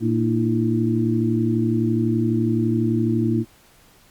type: tone cluster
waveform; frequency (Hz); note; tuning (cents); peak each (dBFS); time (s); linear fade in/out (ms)
sine; 115.6 / 230.4 / 305 / 336.9; A#2 / A#3 / D#4 / E4; -14 / -20 / -34 / +38; -22 / -21 / -25 / -23; 0-3.45; 50
effects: pink hiss -53 dBFS RMS until 4.1 s + MP3 96 kbps